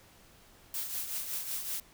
blue noise with tremolo, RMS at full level -34 dBFS, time 0.74-1.8 s, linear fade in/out 2 ms, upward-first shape triangle, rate 5.3 Hz, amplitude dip 60%, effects pink hiss -59 dBFS RMS until 1.93 s

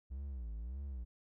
triangle tone with vibrato, 61.7 Hz, B1, 1 cent flat, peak -38 dBFS, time 0.1-1.05 s, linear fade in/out 20 ms, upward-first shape sine, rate 1.7 Hz, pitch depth 230 cents each way, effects none

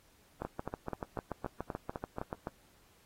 two click trains, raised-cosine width 1 ms, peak -22 / -22 dBFS, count 14 / 9, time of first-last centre 0.45-2.329 / 0.42-2.471 s, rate 6.92 / 3.9 Hz, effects pink hiss -66 dBFS RMS until 3.05 s + AAC 48 kbps

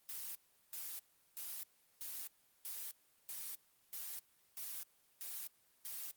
blue noise bursts, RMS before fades -45 dBFS, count 10, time 0.09-6.11 s, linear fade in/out 0 ms, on 260 ms, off 380 ms, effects white hiss -72 dBFS RMS until 6.16 s + Opus 24 kbps

